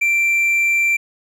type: tone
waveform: triangle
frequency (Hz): 2353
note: D7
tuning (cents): +3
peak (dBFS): -12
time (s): 0.01-0.97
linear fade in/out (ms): 10
effects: none